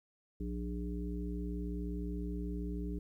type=harmonic tone with a mistuned harmonic; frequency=59.5 Hz; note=A#1; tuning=36 cents sharp; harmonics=1 / 3 / 5 / 7; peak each=-38 / -41 / -43 / -47 dBFS; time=0.4-2.99 s; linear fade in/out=5 ms; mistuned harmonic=7; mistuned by=-23 cents; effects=12-bit